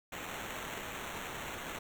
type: noise with sample-and-hold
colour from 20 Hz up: white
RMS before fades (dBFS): -42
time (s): 0.12-1.79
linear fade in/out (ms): 5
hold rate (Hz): 4900
effects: none